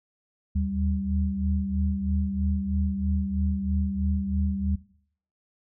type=tone cluster; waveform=sine; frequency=74.9 / 78 / 195.7 Hz; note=D2 / D#2 / G3; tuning=+35 / +5 / -3 cents; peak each=-28 dBFS; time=0.55-4.76 s; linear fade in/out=10 ms; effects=noise-tail reverb RT60 0.6 s tail -19 dB re dry